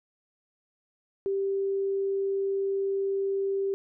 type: tone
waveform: sine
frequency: 392 Hz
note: G4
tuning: in tune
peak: -25 dBFS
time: 1.26-3.74 s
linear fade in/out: 0 ms
effects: none